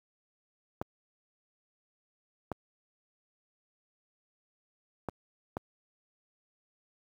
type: clicks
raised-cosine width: 1 ms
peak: -19 dBFS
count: 4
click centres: 0.815 / 2.517 / 5.087 / 5.569 s
effects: high-pass 60 Hz 12 dB/octave + 9-bit